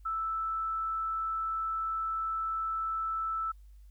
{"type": "tone", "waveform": "sine", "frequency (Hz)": 1318.5, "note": "E6", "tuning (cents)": 0, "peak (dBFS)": -30, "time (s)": [0.05, 3.52], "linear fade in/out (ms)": 10, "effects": ["added 50 Hz sine -50 dBFS peak until 3.9 s", "white hiss -75 dBFS RMS until 3.9 s"]}